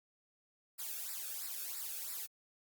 blue noise with flanger, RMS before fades -42 dBFS, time 0.78-2.27 s, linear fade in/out 20 ms, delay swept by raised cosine 0.31 to 1.03 ms, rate 3 Hz, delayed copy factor -0.85, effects Opus 48 kbps

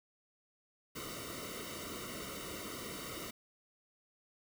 pink noise with comb filter, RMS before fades -44 dBFS, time 0.95-3.31 s, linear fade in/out 10 ms, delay 1.2 ms, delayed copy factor -0.95, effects none

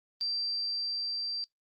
sine tone with level ramp, 4699 Hz, D8, in tune, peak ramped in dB -29 to -32 dBFS, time 0.21-1.44 s, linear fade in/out 0 ms, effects noise-tail reverb RT60 0.1 s tail -19 dB re dry + Opus 24 kbps

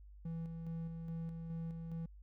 triangle tone with tremolo, 164.81 Hz, E3, in tune, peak -37 dBFS, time 0.25-2.06 s, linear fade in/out 5 ms, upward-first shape square, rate 2.4 Hz, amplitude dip 35%, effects added 50 Hz sine -53 dBFS peak until 2.22 s

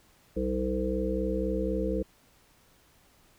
harmonic tone with a mistuned harmonic, 64 Hz, C2, 38 cents flat, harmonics 1 / 3 / 5 / 7 / 8, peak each -33 / -33 / -33 / -33 / -33 dBFS, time 0.36-2.03 s, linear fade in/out 10 ms, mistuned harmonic 1, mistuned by -110 cents, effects pink hiss -62 dBFS RMS until 3.38 s

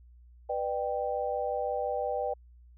sine chord, G major, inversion first, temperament equal with one note detuned, 493.9 / 599.7 / 784 Hz, B4 / D5 / G5, 0 / +36 / 0 cents, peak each -33 dBFS, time 0.49-2.34 s, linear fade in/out 10 ms, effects added 60 Hz sine -52 dBFS peak until 2.77 s

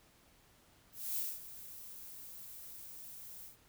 violet noise with ADSR envelope, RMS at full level -36 dBFS, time 0.92-3.57 s, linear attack 260 ms, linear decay 210 ms, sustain -14 dB, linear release 120 ms, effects pink hiss -66 dBFS RMS until 3.68 s

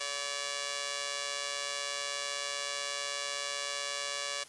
5% pulse tone with amplitude modulation, 571 Hz, D5, 49 cents flat, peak -19 dBFS, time 0-4.44 s, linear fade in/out 10 ms, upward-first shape sine, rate 136 Hz, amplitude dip 75%, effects white hiss -54 dBFS RMS until 4.48 s + resampled to 24000 Hz

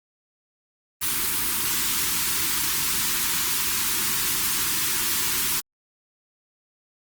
white band-stop noise, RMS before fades -24 dBFS, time 1.01-5.61 s, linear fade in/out 20 ms, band 410 to 880 Hz, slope 96 dB/octave, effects Opus 24 kbps

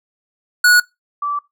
square / sine tone pair in turn, 1462 / 1160.4 Hz, F#6 / D6, -21 / -21 cents, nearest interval major third, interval 400 cents, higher first, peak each -9 / -18 dBFS, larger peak first, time 0.64-0.8 / 1.22-1.39 s, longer second, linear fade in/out 5 ms, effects noise-tail reverb RT60 0.2 s tail -21 dB re dry

